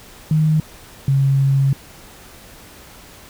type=tone pair in turn; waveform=sine; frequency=155.56 / 136.68 Hz; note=D#3 / C#3; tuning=0 / -24 cents; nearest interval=major second; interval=224 cents; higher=first; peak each=-12 dBFS; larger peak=neither; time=0.31-0.6 / 1.08-1.73 s; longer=second; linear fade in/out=2 ms; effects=pink hiss -42 dBFS RMS until 3.29 s